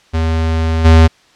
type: tone with level steps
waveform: square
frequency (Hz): 80.9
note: E2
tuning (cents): -32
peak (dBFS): -13 / -4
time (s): 0.13-1.08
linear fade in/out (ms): 20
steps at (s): 0.84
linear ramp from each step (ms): 20
effects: white hiss -49 dBFS RMS until 1.35 s + low-pass 5000 Hz 12 dB/octave